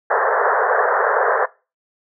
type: band-pass noise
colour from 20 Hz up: pink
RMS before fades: -17 dBFS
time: 0.1-1.46 s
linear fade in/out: 10 ms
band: 420 to 1800 Hz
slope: 96 dB/octave
effects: noise-tail reverb RT60 0.3 s tail -21 dB re dry